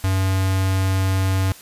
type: tone with notch filter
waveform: square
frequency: 95.2 Hz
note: F#2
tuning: 50 cents sharp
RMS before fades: -19 dBFS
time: 0.04-1.52 s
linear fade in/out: 0 ms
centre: 400 Hz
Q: 1.5
effects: white hiss -43 dBFS RMS until 1.61 s + resampled to 32000 Hz